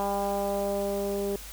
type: tone with low-pass filter sweep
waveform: 10% pulse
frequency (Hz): 200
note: G3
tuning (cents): +35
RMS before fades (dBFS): -29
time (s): 0-1.36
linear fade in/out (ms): 0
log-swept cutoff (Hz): 880 to 430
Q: 2.6
effects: added 50 Hz sine -44 dBFS peak until 1.52 s + white hiss -44 dBFS RMS until 1.52 s